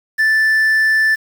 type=tone with quantisation; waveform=triangle; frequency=1760 Hz; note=A6; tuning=in tune; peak=-9 dBFS; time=0.18-1.16 s; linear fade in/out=20 ms; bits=6; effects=none